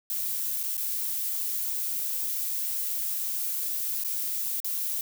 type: noise with dropouts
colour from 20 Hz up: violet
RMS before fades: -30 dBFS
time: 0.1-5.01 s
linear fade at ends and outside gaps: 1 ms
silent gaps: 0.631-0.636 / 0.769-0.777 / 4.038-4.047 / 4.602-4.645 s
effects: none